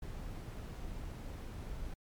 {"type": "noise", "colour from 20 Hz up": "brown", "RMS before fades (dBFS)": -43, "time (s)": [0.02, 1.94], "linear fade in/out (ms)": 5, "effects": ["MP3 96 kbps"]}